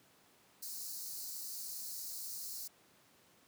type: high-pass noise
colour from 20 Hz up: white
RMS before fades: -44 dBFS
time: 0.62-2.68 s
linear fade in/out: 10 ms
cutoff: 4100 Hz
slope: 96 dB/octave
effects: pink hiss -66 dBFS RMS until 3.47 s + high-pass 150 Hz 12 dB/octave